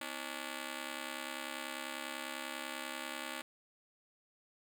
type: ring-modulated tone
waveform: 5% pulse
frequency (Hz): 288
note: D4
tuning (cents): -34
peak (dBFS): -26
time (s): 0.01-3.42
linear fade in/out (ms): 2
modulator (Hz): 35.1
effects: none